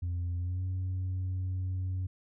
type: tone with pitch glide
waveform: sine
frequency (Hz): 87.6 to 92.59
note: F2 to F#2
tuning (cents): +6 to +2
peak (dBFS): -28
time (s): 0.02-2.07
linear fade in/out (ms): 10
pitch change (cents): +96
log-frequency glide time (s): 0.37-0.63
effects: tanh soft clip ceiling -29 dBFS